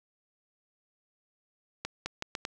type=accelerating click train; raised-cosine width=0.2 ms; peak=-16 dBFS; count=5; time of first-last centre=1.85-2.451 s; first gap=210 ms; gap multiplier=0.78; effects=none

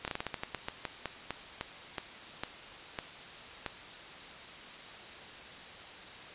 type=slowing click train; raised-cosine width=0.3 ms; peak=-18 dBFS; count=18; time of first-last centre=0.05-3.663 s; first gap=28 ms; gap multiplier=1.22; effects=white hiss -47 dBFS RMS until 6.34 s + resampled to 8000 Hz

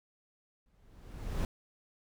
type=noise with exponential growth; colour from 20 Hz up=brown; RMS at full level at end=-30 dBFS; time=0.66-1.45 s; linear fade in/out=1 ms; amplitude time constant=170 ms; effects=none

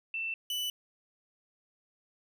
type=tone pair in turn; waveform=sine / 40% pulse; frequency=2673 / 2980 Hz; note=E7 / F#7; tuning=+23 / +12 cents; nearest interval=major second; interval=189 cents; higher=second; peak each=-32 / -31 dBFS; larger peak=second; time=0.14-0.34 / 0.5-0.7 s; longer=neither; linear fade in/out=2 ms; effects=none

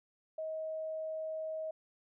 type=tone; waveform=sine; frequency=633 Hz; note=D#5; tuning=30 cents sharp; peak=-36 dBFS; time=0.38-1.71 s; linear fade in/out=5 ms; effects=none

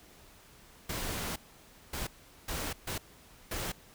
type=noise bursts at uneven times; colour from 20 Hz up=pink; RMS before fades=-36 dBFS; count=5; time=0.89-1.36 / 1.93-2.07 / 2.48-2.73 / 2.87-2.98 / 3.51-3.72 s; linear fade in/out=5 ms; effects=pink hiss -57 dBFS RMS until 3.94 s

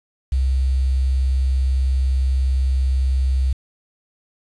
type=tone with quantisation; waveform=sine; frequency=65.6 Hz; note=C2; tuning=5 cents sharp; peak=-15 dBFS; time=0.32-3.53 s; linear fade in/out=5 ms; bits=7; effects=resampled to 24000 Hz

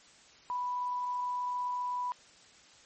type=tone; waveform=sine; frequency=987.8 Hz; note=B5; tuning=in tune; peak=-31 dBFS; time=0.5-2.12 s; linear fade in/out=0 ms; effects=white hiss -58 dBFS RMS until 2.85 s + MP3 32 kbps

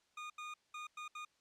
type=tone bursts at uneven times; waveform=25% pulse; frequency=1225 Hz; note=D#6; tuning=27 cents flat; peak=-40 dBFS; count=5; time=0.17-0.3 / 0.38-0.54 / 0.74-0.87 / 0.97-1.08 / 1.15-1.25 s; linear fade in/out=5 ms; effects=white hiss -75 dBFS RMS until 1.4 s + low-pass 6000 Hz 12 dB/octave

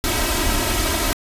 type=noise with comb filter; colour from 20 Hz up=pink; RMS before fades=-20 dBFS; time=0.04-1.13 s; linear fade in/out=0 ms; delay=3.1 ms; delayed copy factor=+0.85; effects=resampled to 32000 Hz

